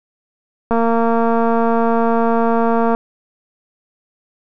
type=click train; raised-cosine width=1 ms; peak=-4 dBFS; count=516; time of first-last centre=0.71-2.949 s; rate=230 Hz; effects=none